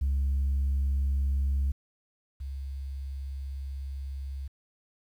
sine tone pair in turn, 68.5 / 68.07 Hz, C#2 / C#2, -20 / -31 cents, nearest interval unison, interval 11 cents, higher first, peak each -22 / -33 dBFS, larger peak first, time 0.01-1.72 / 2.4-4.48 s, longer second, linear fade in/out 10 ms, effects tanh soft clip ceiling -22 dBFS + 10-bit

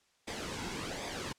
pink noise with flanger, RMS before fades -39 dBFS, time 0.27-1.33 s, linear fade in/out 10 ms, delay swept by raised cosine 0.7 to 1.7 ms, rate 1.3 Hz, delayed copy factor -0.6, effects white hiss -71 dBFS RMS until 1.38 s + low-pass 7000 Hz 12 dB/octave

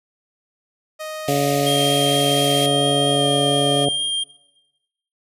sawtooth tone with pitch glide, 622.3 to 606 Hz, D#5 to D#5, 0 to -46 cents, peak -24 dBFS, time 0.99-3.86 s, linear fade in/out 20 ms, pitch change -46 cents, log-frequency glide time 3.08-3.28 s
harmonic tone, 141.7 Hz, C#3, 38 cents sharp, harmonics 1 / 2 / 3 / 4 / 5, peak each -23 / -23 / -23 / -23 / -23 dBFS, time 1.28-3.89 s, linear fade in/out 5 ms
pink high-pass noise, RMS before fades -29 dBFS, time 1.28-2.66 s, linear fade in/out 0 ms, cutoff 2000 Hz, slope 48 dB/octave
square tone with vibrato, 3206 Hz, G7, 38 cents sharp, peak -20 dBFS, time 1.66-4.24 s, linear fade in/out 10 ms, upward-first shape sine, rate 4.3 Hz, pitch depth 8 cents each way
effects noise-tail reverb RT60 1.0 s tail -20 dB re dry + resampled to 32000 Hz

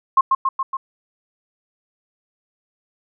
sine tone with echo, 1069 Hz, C6, 37 cents sharp, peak -9 dBFS, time 0.17-0.21 s, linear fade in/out 5 ms, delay 140 ms, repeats 4, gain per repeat -3 dB, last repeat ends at 0.77 s, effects none

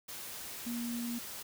sine tone in noise, 237.1 Hz, A#3, 30 cents sharp, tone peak -35 dBFS, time 0.66-1.19 s, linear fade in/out 10 ms, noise white, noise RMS -44 dBFS, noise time 0.08-1.43 s, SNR +6 dB, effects none

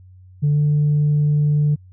sine tone with pitch glide, 146.5 to 148.2 Hz, D3 to D3, -4 to +16 cents, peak -12 dBFS, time 0.42-1.76 s, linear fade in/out 20 ms, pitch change +20 cents, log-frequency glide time 0.53-0.58 s, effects tanh soft clip ceiling -11 dBFS + added 92 Hz sine -42 dBFS peak until 1.92 s

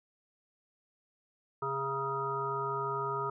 harmonic tone with a mistuned harmonic, 136.4 Hz, C#3, 28 cents flat, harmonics 1 / 3 / 5 / 7 / 9 / 10, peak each -42 / -37 / -46 / -37 / -35 / -45 dBFS, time 1.62-3.3 s, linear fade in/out 5 ms, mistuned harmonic 9, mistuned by +32 cents, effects none

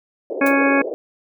white band-pass noise, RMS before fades -27 dBFS, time 0.3-0.94 s, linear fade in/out 0 ms, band 330 to 600 Hz, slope 48 dB/octave
harmonic tone, 277.2 Hz, C#4, in tune, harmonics 1 / 2 / 3 / 4 / 5 / 6 / 8 / 9, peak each -17 / -20 / -26 / -24 / -29 / -21 / -24 / -27 dBFS, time 0.41-0.82 s, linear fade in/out 5 ms
blue noise with exponential decay, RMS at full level -26 dBFS, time 0.46-0.56 s, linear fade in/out 5 ms, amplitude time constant 20 ms
effects none

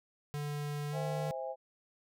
square tone with pitch glide, 146.6 to 151.68 Hz, D3 to D#3, -3 to -44 cents, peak -36 dBFS, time 0.34-1.31 s, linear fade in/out 0 ms, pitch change +59 cents, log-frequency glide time 0.9-0.97 s
sine chord, C augmented, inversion none, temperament just, 523.3 / 654.1 / 817.6 Hz, C5 / E5 / G#5, 0 / -14 / -27 cents, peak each -39 / -41 / -42 dBFS, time 0.92-1.56 s, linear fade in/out 50 ms
effects none

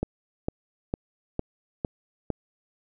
click train, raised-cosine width 2 ms, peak -13 dBFS, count 6, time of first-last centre 0.03-2.303 s, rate 2.2 Hz, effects none

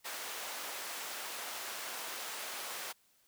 pink high-pass noise, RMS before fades -42 dBFS, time 0.04-2.93 s, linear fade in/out 20 ms, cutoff 700 Hz, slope 12 dB/octave, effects white hiss -70 dBFS RMS until 3.27 s

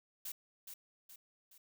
blue noise with echo, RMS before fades -43 dBFS, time 0.25-0.32 s, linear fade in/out 5 ms, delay 420 ms, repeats 3, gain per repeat -6 dB, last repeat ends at 1.58 s, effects none

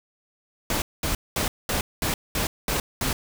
pink noise bursts, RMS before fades -25 dBFS, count 8, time 0.7-3.13 s, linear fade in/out 2 ms, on 120 ms, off 210 ms, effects none

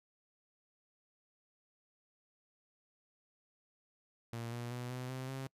sawtooth tone with pitch steps, 116.54 / 119.75 / 123.04 / 126.43 / 129.91 / 133.48 Hz, A#2 / A#2 / B2 / B2 / C3 / C3, 0 / +47 / -6 / +41 / -12 / +35 cents, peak -36 dBFS, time 4.33-5.47 s, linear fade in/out 0 ms, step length 190 ms, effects noise-tail reverb RT60 0.1 s tail -26 dB re dry + resampled to 32000 Hz

